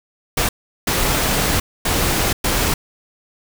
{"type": "noise bursts at uneven times", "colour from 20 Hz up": "pink", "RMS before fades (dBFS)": -18, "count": 4, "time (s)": [[0.37, 0.49], [0.87, 1.6], [1.85, 2.33], [2.44, 2.74]], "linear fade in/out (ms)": 5, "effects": []}